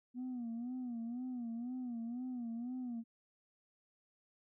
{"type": "tone with vibrato", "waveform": "sine", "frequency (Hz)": 242, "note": "B3", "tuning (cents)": -35, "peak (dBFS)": -37, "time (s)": [0.14, 3.04], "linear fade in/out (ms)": 50, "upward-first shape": "sine", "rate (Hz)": 2, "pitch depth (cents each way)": 97, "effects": ["tanh soft clip ceiling -37 dBFS"]}